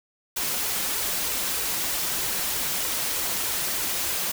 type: noise with flanger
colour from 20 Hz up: white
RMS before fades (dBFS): -27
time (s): 0.36-4.32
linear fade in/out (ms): 10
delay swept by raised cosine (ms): 2 to 5.9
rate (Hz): 3.2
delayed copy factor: +0.5
effects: none